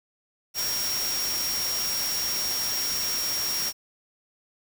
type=tone in noise; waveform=sine; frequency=5588 Hz; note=F8; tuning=in tune; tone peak=-27 dBFS; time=0.54-3.73 s; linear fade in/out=50 ms; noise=white; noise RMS=-31 dBFS; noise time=0.54-3.73 s; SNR=+1 dB; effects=none